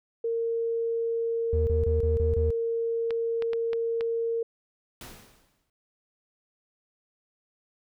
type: tone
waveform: sine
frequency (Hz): 460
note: A#4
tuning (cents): -23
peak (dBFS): -25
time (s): 0.24-4.43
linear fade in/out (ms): 5
type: tone bursts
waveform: triangle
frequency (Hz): 78.9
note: D#2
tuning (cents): +25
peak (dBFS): -21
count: 6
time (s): 1.53-2.505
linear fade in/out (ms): 0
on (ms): 140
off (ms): 27
type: clicks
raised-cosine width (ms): 0.3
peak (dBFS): -21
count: 5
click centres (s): 3.107 / 3.423 / 3.533 / 3.732 / 4.009
type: noise with exponential decay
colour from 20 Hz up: pink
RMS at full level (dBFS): -40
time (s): 5.01-5.7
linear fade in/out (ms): 2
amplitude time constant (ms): 150
effects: none